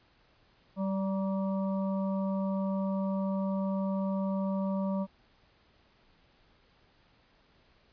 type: harmonic tone with a mistuned harmonic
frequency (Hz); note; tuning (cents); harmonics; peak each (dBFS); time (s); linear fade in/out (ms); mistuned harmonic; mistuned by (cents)
193.8; G3; -20; 1 / 3 / 5 / 6; -29 / -36 / -42 / -46; 0.76-5.07; 50; 5; -37
effects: pink hiss -65 dBFS RMS until 7.92 s + resampled to 11025 Hz